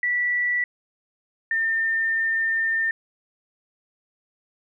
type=tone pair in turn; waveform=sine; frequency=1957 / 1806.3 Hz; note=B6 / A6; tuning=-16 / +45 cents; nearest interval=minor second; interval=139 cents; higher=first; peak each=-20 dBFS; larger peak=neither; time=0.03-0.64 / 1.51-2.91 s; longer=second; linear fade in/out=2 ms; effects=none